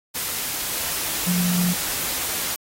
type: tone in noise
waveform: sine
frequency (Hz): 177.5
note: F3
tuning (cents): +28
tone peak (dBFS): -19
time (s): 1.26-1.74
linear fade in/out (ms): 20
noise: white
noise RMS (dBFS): -26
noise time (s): 0.14-2.56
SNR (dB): +4
effects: AAC 48 kbps